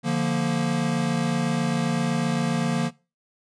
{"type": "chord", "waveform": "square", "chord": "Bb major", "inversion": "first", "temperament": "equal", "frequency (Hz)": [146.83, 174.61, 233.1], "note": ["D3", "F3", "Bb3"], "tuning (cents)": [0, 0, 0], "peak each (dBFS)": [-28, -27, -26], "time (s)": [0.03, 2.91], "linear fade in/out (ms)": 50, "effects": ["noise-tail reverb RT60 0.3 s tail -21 dB re dry", "resampled to 22050 Hz"]}